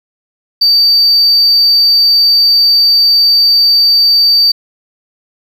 sine tone, 4621 Hz, D8, 29 cents flat, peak -3 dBFS, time 0.61-4.52 s, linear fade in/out 10 ms, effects tanh soft clip ceiling -3 dBFS + 7-bit

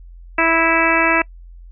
harmonic tone, 328.7 Hz, E4, 5 cents flat, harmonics 1 / 2 / 3 / 4 / 5 / 6 / 7 / 8, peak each -21 / -21 / -21 / -21 / -21 / -21 / -21 / -21 dBFS, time 0.38-1.22 s, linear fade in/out 5 ms, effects noise-tail reverb RT60 0.1 s tail -25 dB re dry + added 43 Hz sine -36 dBFS peak until 1.71 s

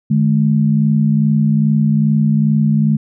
sine tone pair together, 150.76 / 213.2 Hz, D3 / G#3, +46 / +46 cents, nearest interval tritone, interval 600 cents, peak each -13 dBFS, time 0.1-2.97 s, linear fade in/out 10 ms, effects none

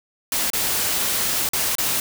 white noise with dropouts, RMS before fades -22 dBFS, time 0.32-2 s, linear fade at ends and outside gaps 2 ms, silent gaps 0.502-0.533 / 1.49-1.533 / 1.753-1.783 s, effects none

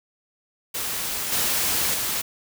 white noise with level steps, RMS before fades -28 / -23 / -26 dBFS, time 0.74-2.22 s, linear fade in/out 10 ms, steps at 1.32 / 1.94 s, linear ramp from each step 2 ms, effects none

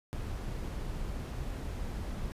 brown noise, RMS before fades -37 dBFS, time 0.13-2.32 s, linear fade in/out 0 ms, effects resampled to 32000 Hz

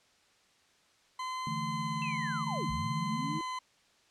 40% pulse tone with vibrato, 1025 Hz, C6, 36 cents flat, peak -34 dBFS, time 1.19-3.59 s, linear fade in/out 5 ms, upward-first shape triangle, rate 0.76 Hz, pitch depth 10 cents each way
sine chord, D suspended second, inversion none, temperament equal, 146.83 / 164.81 / 220 Hz, D3 / E3 / A3, 0 / 0 / 0 cents, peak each -39 dBFS, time 1.47-3.39 s, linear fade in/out 2 ms
sine linear two-way sweep, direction down then up, 2693 to 51.91 to 332.6 Hz, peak -37 dBFS, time 2.02-3.41 s, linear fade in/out 0 ms, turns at 2.71 s
effects white hiss -66 dBFS RMS until 4.1 s + low-pass 6000 Hz 12 dB/octave

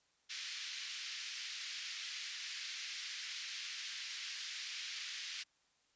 white band-pass noise, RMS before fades -45 dBFS, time 0.29-5.44 s, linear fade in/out 20 ms, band 1800 to 5500 Hz, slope 24 dB/octave, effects white hiss -75 dBFS RMS until 5.95 s + resampled to 16000 Hz

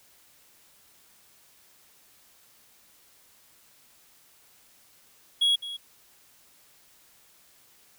triangle tone with echo, 3324 Hz, G#7, 1 cent sharp, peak -18 dBFS, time 5.41-5.56 s, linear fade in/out 10 ms, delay 210 ms, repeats 1, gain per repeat -14 dB, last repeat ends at 5.77 s, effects white hiss -59 dBFS RMS until 7.98 s

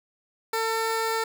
15% pulse tone, 449.1 Hz, A4, 35 cents sharp, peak -18 dBFS, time 0.53-1.24 s, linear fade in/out 5 ms, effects none

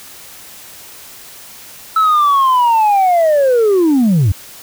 sine linear sweep, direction down, 1318.5 to 84 Hz, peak -6 dBFS, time 1.96-4.32 s, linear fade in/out 5 ms, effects tanh soft clip ceiling -7 dBFS + white hiss -36 dBFS RMS until 4.62 s

